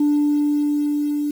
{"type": "tone with level ramp", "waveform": "sine", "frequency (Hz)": 293.7, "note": "D4", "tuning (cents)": 0, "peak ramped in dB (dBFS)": [-12, -19], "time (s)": [0, 1.31], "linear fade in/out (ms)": 5, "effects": ["tanh soft clip ceiling -12 dBFS", "7-bit"]}